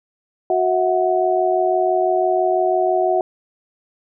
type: tone cluster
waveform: sine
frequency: 368.6 / 650 / 736 Hz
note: F#4 / E5 / F#5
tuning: -7 / -24 / -9 cents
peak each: -19 dBFS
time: 0.5-3.21 s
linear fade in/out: 2 ms
effects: none